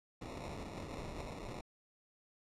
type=noise with sample-and-hold; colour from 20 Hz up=pink; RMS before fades=-45 dBFS; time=0.21-1.61 s; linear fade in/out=5 ms; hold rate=1575 Hz; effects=low-pass 8000 Hz 12 dB/octave

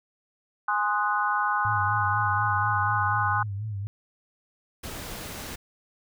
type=chord; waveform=sine; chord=Ab dominant seventh; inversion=none; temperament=equal; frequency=830.6 / 1046.5 / 1244.5 / 1480 Hz; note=Ab5 / C6 / Eb6 / Gb6; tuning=0 / 0 / 0 / 0 cents; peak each=-28 dBFS; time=0.68-3.43 s; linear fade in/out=5 ms
type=tone with vibrato; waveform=sine; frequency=103.83 Hz; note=G#2; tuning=in tune; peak=-29 dBFS; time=1.65-3.87 s; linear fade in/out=0 ms; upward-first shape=sine; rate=4.1 Hz; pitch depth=98 cents each way
type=noise; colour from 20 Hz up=pink; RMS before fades=-37 dBFS; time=4.83-5.56 s; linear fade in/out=10 ms
effects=none

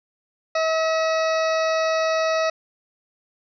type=harmonic tone; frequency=642 Hz; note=E5; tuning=46 cents flat; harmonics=1 / 2 / 3 / 4 / 6 / 7 / 8 / 9; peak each=-20 / -26 / -30 / -32 / -36 / -37 / -38 / -39 dBFS; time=0.55-2.5 s; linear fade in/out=5 ms; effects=none

